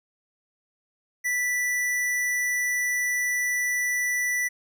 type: tone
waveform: square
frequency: 1972 Hz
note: B6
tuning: 3 cents flat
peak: -24 dBFS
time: 1.24-4.49 s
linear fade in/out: 20 ms
effects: none